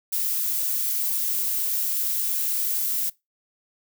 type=noise; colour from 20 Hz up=violet; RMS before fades=-25 dBFS; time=0.12-3.1 s; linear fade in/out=10 ms; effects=noise-tail reverb RT60 0.2 s tail -22 dB re dry